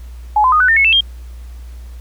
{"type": "tone with pitch steps", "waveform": "sine", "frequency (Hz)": [845, 1022.4, 1237.2, 1496.9, 1811.3, 2192, 2652, 3209], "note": ["G#5", "C6", "D#6", "F#6", "A6", "C#7", "E7", "G7"], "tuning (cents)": [30, -40, -10, 20, 50, -20, 10, 40], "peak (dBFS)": -8, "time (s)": [0.36, 1.008], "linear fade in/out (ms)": 5, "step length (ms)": 81, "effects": ["added 60 Hz sine -29 dBFS peak until 2 s", "pink hiss -49 dBFS RMS until 2 s"]}